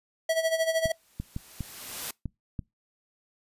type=tone with tremolo; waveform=square; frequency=650 Hz; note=E5; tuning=24 cents flat; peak=-22 dBFS; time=0.29-0.92 s; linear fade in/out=5 ms; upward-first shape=sine; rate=13 Hz; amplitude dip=75%
type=noise with exponential growth; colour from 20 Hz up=white; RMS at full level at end=-33 dBFS; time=0.73-2.11 s; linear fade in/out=5 ms; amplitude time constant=300 ms
type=clicks; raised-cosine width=5 ms; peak=-20 dBFS; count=6; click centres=0.857 / 1.2 / 1.364 / 1.607 / 2.257 / 2.592 s
effects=noise-tail reverb RT60 0.2 s tail -25 dB re dry + resampled to 32000 Hz